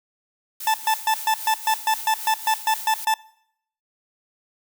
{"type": "noise with tremolo", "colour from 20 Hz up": "blue", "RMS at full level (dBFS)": -32, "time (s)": [0.6, 3.05], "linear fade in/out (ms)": 5, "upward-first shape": "sine", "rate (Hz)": 3.8, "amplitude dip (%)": 45}
{"type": "tone bursts", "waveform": "40% pulse", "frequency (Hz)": 880, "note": "A5", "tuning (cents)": 0, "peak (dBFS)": -16, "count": 13, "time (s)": [0.67, 3.14], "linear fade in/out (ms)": 2, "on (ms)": 70, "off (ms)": 130}
{"effects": ["noise-tail reverb RT60 0.7 s tail -22 dB re dry"]}